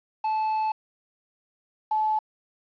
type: tone pair in turn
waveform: triangle / sine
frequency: 870 / 863.5 Hz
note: A5 / A5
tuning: -20 / -33 cents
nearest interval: unison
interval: 13 cents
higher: first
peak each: -21 dBFS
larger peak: neither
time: 0.24-0.72 / 1.91-2.19 s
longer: first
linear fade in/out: 5 ms
effects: resampled to 11025 Hz + 9-bit